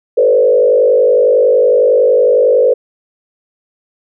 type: tone with frequency modulation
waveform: sine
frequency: 500 Hz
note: B4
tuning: 21 cents sharp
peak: -6 dBFS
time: 0.17-2.74 s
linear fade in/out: 10 ms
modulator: 50.9 Hz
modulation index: 1.2
effects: none